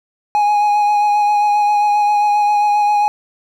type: tone with vibrato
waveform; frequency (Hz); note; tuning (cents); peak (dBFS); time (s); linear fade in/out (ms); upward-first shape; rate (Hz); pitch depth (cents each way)
triangle; 830.6; G#5; 0; -9; 0.35-3.08; 0; sine; 7.5; 18
effects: none